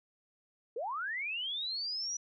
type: linear sweep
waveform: sine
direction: up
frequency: 420.1 to 5920 Hz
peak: -34 dBFS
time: 0.76-2.17 s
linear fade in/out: 5 ms
effects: none